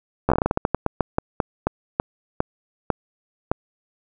slowing click train, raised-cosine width 1 ms, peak -4 dBFS, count 21, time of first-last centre 0.29-3.515 s, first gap 12 ms, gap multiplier 1.23, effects none

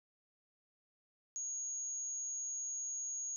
sine tone, 6645 Hz, G#8, in tune, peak -38 dBFS, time 1.36-3.36 s, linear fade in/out 0 ms, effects none

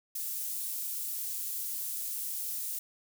pink high-pass noise, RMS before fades -36 dBFS, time 0.15-2.79 s, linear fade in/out 5 ms, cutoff 12000 Hz, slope 12 dB/octave, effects none

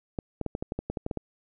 clicks, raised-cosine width 2 ms, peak -17 dBFS, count 12, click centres 0.188 / 0.413 / 0.463 / 0.551 / 0.625 / 0.721 / 0.79 / 0.9 / 0.972 / 1.064 / 1.112 / 1.173 s, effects none

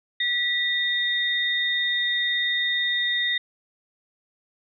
sine tone pair together, 1947 / 3673 Hz, B6 / A#7, -25 / -26 cents, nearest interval major seventh, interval 1099 cents, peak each -24 dBFS, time 0.2-3.38 s, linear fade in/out 5 ms, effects none

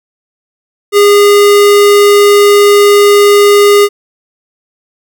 square tone, 408.4 Hz, G#4, 29 cents flat, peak -3 dBFS, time 0.92-3.89 s, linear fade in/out 50 ms, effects none

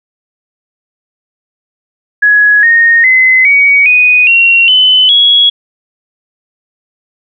sine tone with pitch steps, 1678 / 1851.1 / 2042 / 2253 / 2485 / 2742 / 3025 / 3337 Hz, G#6 / A#6 / C7 / C#7 / D#7 / F7 / F#7 / G#7, +17 / -13 / -43 / +28 / -3 / -32 / +38 / +8 cents, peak -3 dBFS, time 2.22-5.5 s, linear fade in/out 10 ms, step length 410 ms, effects none

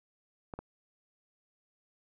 clicks, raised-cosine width 1 ms, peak -26 dBFS, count 2, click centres 0.538 / 0.59 s, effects none

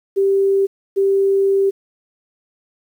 sine tone pair in turn, 392 / 392 Hz, G4 / G4, 0 / 0 cents, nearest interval unison, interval 0 cents, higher neither, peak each -12 dBFS, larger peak neither, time 0.16-0.67 / 0.96-1.71 s, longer second, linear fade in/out 20 ms, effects 8-bit

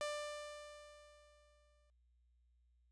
sawtooth tone with exponential decay, 593 Hz, D5, 17 cents sharp, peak -34 dBFS, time 0.01-1.9 s, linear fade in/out 0 ms, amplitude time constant 410 ms, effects added 60 Hz sine -70 dBFS peak until 2.91 s + resampled to 22050 Hz

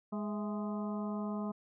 harmonic tone with a mistuned harmonic, 207.7 Hz, G#3, in tune, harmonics 1 / 2 / 3 / 4 / 5 / 6, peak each -35 / -45 / -45 / -49 / -47 / -50 dBFS, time 0.12-1.52 s, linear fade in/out 10 ms, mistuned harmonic 3, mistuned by +69 cents, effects none

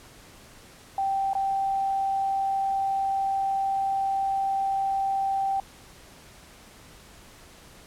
sine tone with dropouts, 781 Hz, G5, 7 cents flat, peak -23 dBFS, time 0.98-5.6 s, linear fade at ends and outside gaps 2 ms, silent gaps 1.333-1.351 s, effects pink hiss -50 dBFS RMS until 7.86 s + low-pass 12000 Hz 12 dB/octave

